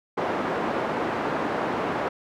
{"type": "band-pass noise", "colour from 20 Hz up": "pink", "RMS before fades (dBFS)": -27, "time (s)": [0.17, 2.09], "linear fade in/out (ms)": 10, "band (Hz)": [280, 1300], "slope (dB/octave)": 12, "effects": []}